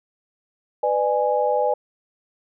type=chord; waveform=sine; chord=G# diminished; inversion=first; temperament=just; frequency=498.4 / 598 / 830.6 Hz; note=B4 / D5 / G#5; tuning=+16 / +31 / 0 cents; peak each=-22 dBFS; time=0.83-1.74 s; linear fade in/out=5 ms; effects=none